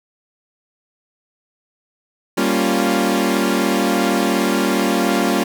sawtooth chord, G half-diminished seventh, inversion none, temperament equal, 196 / 233.1 / 277.2 / 349.2 Hz, G3 / Bb3 / Db4 / F4, 0 / 0 / 0 / 0 cents, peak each -17 dBFS, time 2.37-5.44 s, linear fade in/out 10 ms, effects none

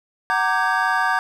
triangle tone cluster, 748 / 926 / 1175 / 1551 / 1653 Hz, F#5 / A#5 / D6 / G6 / G#6, +19 / -12 / +1 / -19 / -9 cents, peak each -22 dBFS, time 0.3-1.19 s, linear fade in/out 0 ms, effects none

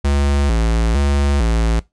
square tone with vibrato, 63 Hz, B1, 35 cents sharp, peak -14 dBFS, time 0.04-1.8 s, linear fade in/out 10 ms, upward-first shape square, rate 1.1 Hz, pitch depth 200 cents each way, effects noise-tail reverb RT60 0.2 s tail -21 dB re dry + resampled to 22050 Hz

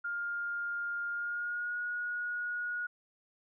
sine tone with pitch glide, 1408 to 1448.4 Hz, F6 to F#6, +14 to -37 cents, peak -33 dBFS, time 0.04-2.87 s, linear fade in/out 10 ms, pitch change +49 cents, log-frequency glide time 1.1-1.78 s, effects none

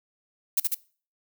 violet noise with echo, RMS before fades -22 dBFS, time 0.57-0.6 s, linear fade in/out 5 ms, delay 73 ms, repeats 2, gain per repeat -2 dB, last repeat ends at 0.746 s, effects noise-tail reverb RT60 0.4 s tail -21 dB re dry

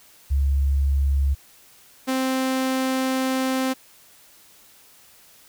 sine / sawtooth tone pair in turn, 69.3 / 261.6 Hz, C#2 / C4, 0 / 0 cents, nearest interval octave + major seventh, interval 2300 cents, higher second, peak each -17 dBFS, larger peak neither, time 0.3-1.35 / 2.07-3.74 s, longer second, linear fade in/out 20 ms, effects white hiss -52 dBFS RMS until 5.48 s

